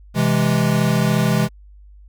square chord, C augmented, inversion none, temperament equal, 130.81 / 164.81 / 207.7 Hz, C3 / E3 / G#3, 0 / 0 / 0 cents, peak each -20 dBFS, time 0.14-1.49 s, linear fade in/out 50 ms, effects added 50 Hz sine -41 dBFS peak until 2.08 s

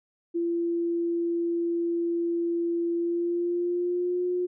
sine tone with pitch glide, 340.3 to 358.7 Hz, F4 to F4, -45 to +46 cents, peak -24 dBFS, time 0.34-4.47 s, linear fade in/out 20 ms, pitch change +91 cents, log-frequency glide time 2.95-4.24 s, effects none

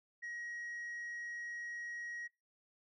sine tone, 1896 Hz, A#6, 29 cents sharp, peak -39 dBFS, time 0.22-2.28 s, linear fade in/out 20 ms, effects noise-tail reverb RT60 0.3 s tail -26 dB re dry + tanh soft clip ceiling -40 dBFS

